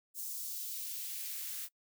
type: noise with high-pass filter sweep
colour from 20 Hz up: blue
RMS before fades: -41 dBFS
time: 0.14-1.69 s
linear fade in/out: 50 ms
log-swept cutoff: 6700 to 1300 Hz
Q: 1
effects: noise-tail reverb RT60 0.1 s tail -24 dB re dry